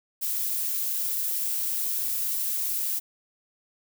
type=noise; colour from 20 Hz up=violet; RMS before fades=-28 dBFS; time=0.21-3 s; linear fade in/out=20 ms; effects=none